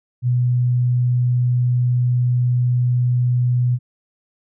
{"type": "tone", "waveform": "sine", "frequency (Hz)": 123.47, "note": "B2", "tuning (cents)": 0, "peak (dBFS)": -14, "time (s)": [0.22, 3.79], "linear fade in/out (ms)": 50, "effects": []}